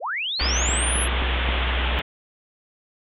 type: linear sweep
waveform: sine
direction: up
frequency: 396.8 to 11230 Hz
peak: -24 dBFS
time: 0-1.08 s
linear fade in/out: 50 ms
type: low-pass noise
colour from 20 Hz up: white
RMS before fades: -27 dBFS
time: 0.39-2.02 s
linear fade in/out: 10 ms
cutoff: 3500 Hz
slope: 96 dB/octave
type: tone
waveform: sine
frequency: 62.2 Hz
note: B1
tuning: 13 cents sharp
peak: -22 dBFS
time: 0.41-1.99 s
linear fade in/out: 0 ms
type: click train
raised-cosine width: 3 ms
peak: -17 dBFS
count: 4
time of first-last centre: 0.69-1.49 s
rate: 3.75 Hz
effects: none